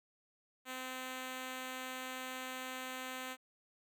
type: tone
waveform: 5% pulse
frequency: 257.6 Hz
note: C4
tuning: 27 cents flat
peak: -30 dBFS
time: 0.65-3.37 s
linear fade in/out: 50 ms
effects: none